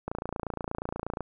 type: click train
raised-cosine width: 1 ms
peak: -18 dBFS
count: 33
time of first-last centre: 0.08-1.207 s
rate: 28.4 Hz
effects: none